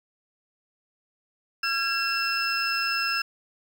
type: tone cluster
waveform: triangle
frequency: 1363 / 1634 / 2702 / 5210 Hz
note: F6 / G#6 / E7 / E8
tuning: -43 / -29 / +42 / -21 cents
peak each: -28 dBFS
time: 1.63-3.22 s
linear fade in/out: 5 ms
effects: 8-bit